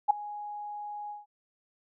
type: tone with ADSR envelope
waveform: sine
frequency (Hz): 830.6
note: G#5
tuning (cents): 0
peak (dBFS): -15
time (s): 0.08-1.26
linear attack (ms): 24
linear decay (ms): 6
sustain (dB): -21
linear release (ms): 160
effects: none